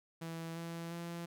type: tone with pitch steps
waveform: sawtooth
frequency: 164.81 / 167.5 / 170.23 Hz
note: E3 / E3 / F3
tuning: 0 / +28 / -44 cents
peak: -37 dBFS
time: 0.21-1.26 s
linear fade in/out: 10 ms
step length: 350 ms
effects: none